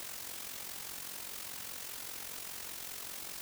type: noise with amplitude modulation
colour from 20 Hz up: white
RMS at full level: -41 dBFS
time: 0-3.41 s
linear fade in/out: 0 ms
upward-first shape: sine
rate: 45 Hz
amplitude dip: 60%
effects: none